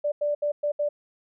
sine tone bursts at uneven times, 587.3 Hz, D5, in tune, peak -22 dBFS, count 5, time 0.04-0.12 / 0.21-0.35 / 0.42-0.52 / 0.63-0.72 / 0.79-0.89 s, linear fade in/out 10 ms, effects none

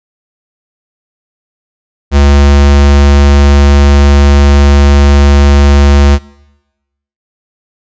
square tone, 70.9 Hz, C#2, 40 cents sharp, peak -3 dBFS, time 2.11-6.19 s, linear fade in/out 50 ms, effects noise-tail reverb RT60 1.0 s tail -22 dB re dry + resampled to 16000 Hz

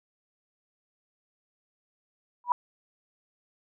sine tone with exponential growth, 974 Hz, B5, 24 cents flat, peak -15 dBFS, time 2.44-2.52 s, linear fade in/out 1 ms, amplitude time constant 16 ms, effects none

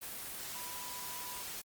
sine tone in noise, 987.8 Hz, B5, in tune, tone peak -48 dBFS, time 0.54-1.43 s, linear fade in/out 20 ms, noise white, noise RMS -43 dBFS, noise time 0.01-1.62 s, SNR -8 dB, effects Opus 24 kbps

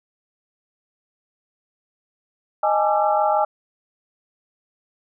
sine tone cluster, 620 / 824 / 870 / 1182 / 1344 Hz, D#5 / G#5 / A5 / D6 / E6, -6 / -14 / -20 / +11 / +33 cents, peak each -21 / -19 / -25 / -28 / -27 dBFS, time 2.63-3.45 s, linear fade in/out 5 ms, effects none

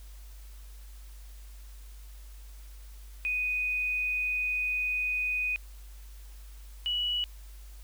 sine tone pair in turn, 2489 / 2938 Hz, D#7 / F#7, 0 / -13 cents, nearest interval minor third, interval 287 cents, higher second, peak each -27 dBFS, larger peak neither, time 3.25-5.56 / 6.86-7.24 s, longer first, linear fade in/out 0 ms, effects added 50 Hz sine -44 dBFS peak until 7.83 s + white hiss -58 dBFS RMS until 7.83 s

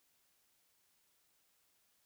silence, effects white hiss -75 dBFS RMS until 2.05 s

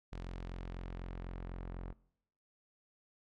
sawtooth tone with low-pass filter sweep, 44.02 Hz, F1, 14 cents sharp, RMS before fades -44 dBFS, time 0.12-1.93 s, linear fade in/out 10 ms, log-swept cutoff 5300 to 1500 Hz, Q 0.73, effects noise-tail reverb RT60 0.8 s tail -23 dB re dry

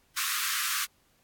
pink high-pass noise, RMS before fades -30 dBFS, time 0.16-0.86 s, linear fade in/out 20 ms, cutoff 1100 Hz, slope 96 dB/octave, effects pink hiss -67 dBFS RMS until 1.23 s + AAC 64 kbps

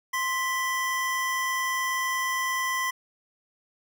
square tone pair together, 1046.5 / 1975.5 Hz, C6 / B6, 0 / 0 cents, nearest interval major seventh, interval 1100 cents, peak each -29 / -29 dBFS, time 0.13-2.91 s, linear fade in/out 10 ms, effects none

